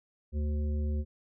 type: harmonic tone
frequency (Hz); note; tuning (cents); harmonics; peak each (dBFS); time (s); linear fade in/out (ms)
74.4; D2; +23; 1 / 3 / 5 / 7; -28 / -39 / -45 / -49; 0.32-1.05; 50
effects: none